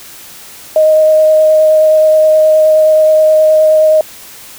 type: tone with vibrato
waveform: sine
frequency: 623 Hz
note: D#5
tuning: 2 cents sharp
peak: -4 dBFS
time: 0.76-4.01 s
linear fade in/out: 2 ms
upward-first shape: sine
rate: 9.5 Hz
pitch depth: 9 cents each way
effects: white hiss -33 dBFS RMS until 4.58 s